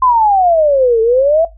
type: exponential two-way sweep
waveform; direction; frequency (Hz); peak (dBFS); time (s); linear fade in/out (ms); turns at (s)
sine; down then up; 1046.5 to 440 to 676; -7; 0.02-1.45; 5; 1.01
effects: noise-tail reverb RT60 0.2 s tail -19 dB re dry + added 50 Hz sine -36 dBFS peak until 1.57 s